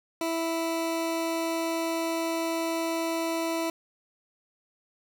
20% pulse tone, 329.6 Hz, E4, in tune, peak -22 dBFS, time 0.21-3.7 s, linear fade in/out 2 ms, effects none

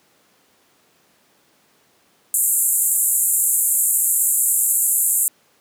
pink band-pass noise, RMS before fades -18 dBFS, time 2.34-5.28 s, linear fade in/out 0 ms, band 7300 to 14000 Hz, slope 96 dB/octave, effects pink hiss -58 dBFS RMS until 5.6 s + high-pass 200 Hz 12 dB/octave

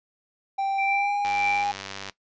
triangle tone with pitch glide, 784 to 815.4 Hz, G5 to G#5, 0 to -32 cents, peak -21 dBFS, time 0.58-1.72 s, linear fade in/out 10 ms, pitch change +68 cents, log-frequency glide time 0.82-1.11 s
sine tone with tremolo, 2349 Hz, D7, in tune, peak -24 dBFS, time 0.78-1.64 s, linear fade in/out 5 ms, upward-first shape triangle, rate 1.8 Hz, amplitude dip 95%
click train, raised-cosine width 0.2 ms, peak -17 dBFS, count 84, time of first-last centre 1.25-2.097 s, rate 98 Hz
effects noise-tail reverb RT60 0.1 s tail -18 dB re dry + resampled to 16000 Hz

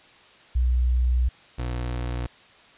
sine / 30% pulse tone pair in turn, 61.74 / 60.78 Hz, B1 / B1, 0 / -27 cents, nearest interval unison, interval 27 cents, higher first, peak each -18 / -24 dBFS, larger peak first, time 0.55-1.29 / 1.58-2.27 s, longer first, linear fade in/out 10 ms, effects white hiss -52 dBFS RMS until 2.77 s + resampled to 8000 Hz

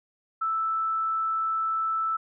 sine tone, 1318.5 Hz, E6, in tune, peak -24 dBFS, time 0.41-2.17 s, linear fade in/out 10 ms, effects none

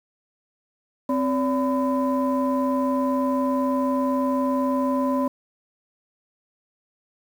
sine tone cluster, 261 / 571 / 1007 Hz, C4 / D5 / B5, -4 / -49 / +33 cents, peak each -21 / -25 / -26 dBFS, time 1.09-5.28 s, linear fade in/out 5 ms, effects tanh soft clip ceiling -13 dBFS + 8-bit

